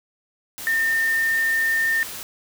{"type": "tone in noise", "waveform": "sine", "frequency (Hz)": 1813, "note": "A#6", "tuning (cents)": -49, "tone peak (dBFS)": -18, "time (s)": [0.67, 2.03], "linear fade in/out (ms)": 0, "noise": "white", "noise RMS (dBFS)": -34, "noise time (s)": [0.58, 2.23], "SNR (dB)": 13, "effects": []}